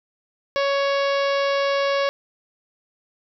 harmonic tone, 557 Hz, C#5, 8 cents sharp, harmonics 1 / 2 / 3 / 4 / 5 / 6 / 7 / 8 / 9 / 10, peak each -20 / -26 / -30 / -32 / -34 / -36 / -37 / -38 / -39 / -40 dBFS, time 0.56-2.09 s, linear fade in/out 0 ms, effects none

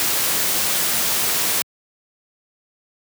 white noise, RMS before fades -20 dBFS, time 0-1.62 s, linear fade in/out 0 ms, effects high-pass 100 Hz 12 dB/octave

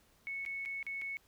sine tone with dropouts, 2207 Hz, C#7, 8 cents flat, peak -37 dBFS, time 0.27-1.17 s, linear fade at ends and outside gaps 0 ms, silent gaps 0.451-0.462 / 0.652-0.658 / 0.828-0.866 / 1.015-1.019 s, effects pink hiss -68 dBFS RMS until 1.27 s

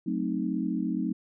sine chord, F# diminished seventh, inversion none, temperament equal, 185 / 220 / 261.6 / 311.1 Hz, F#3 / A3 / C4 / Eb4, 0 / 0 / 0 / 0 cents, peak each -32 dBFS, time 0.06-1.13 s, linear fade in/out 10 ms, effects none

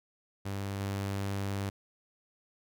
sawtooth tone with level steps, 98.9 Hz, G2, 16 cents sharp, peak -30 / -28 dBFS, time 0.45-1.7 s, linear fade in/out 10 ms, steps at 0.8 s, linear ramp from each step 2 ms, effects none

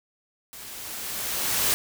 white noise with level ramp, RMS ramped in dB -42 to -22 dBFS, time 0.53-1.74 s, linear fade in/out 0 ms, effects none

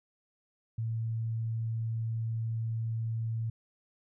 sine tone, 113.2 Hz, A2, 50 cents sharp, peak -30 dBFS, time 0.78-3.5 s, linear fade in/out 5 ms, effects none

